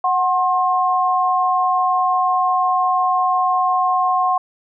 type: tone pair together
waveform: sine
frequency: 738.7 / 1067 Hz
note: F#5 / C6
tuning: -3 / +34 cents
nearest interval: tritone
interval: 637 cents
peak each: -17 dBFS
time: 0.04-4.38 s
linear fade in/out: 5 ms
effects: none